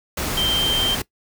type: tone in noise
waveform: sine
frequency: 3142 Hz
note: G7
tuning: 3 cents sharp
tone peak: -18 dBFS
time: 0.37-0.95 s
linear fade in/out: 5 ms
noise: pink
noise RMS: -25 dBFS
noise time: 0.17-1.02 s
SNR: +4 dB
effects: noise-tail reverb RT60 0.1 s tail -20 dB re dry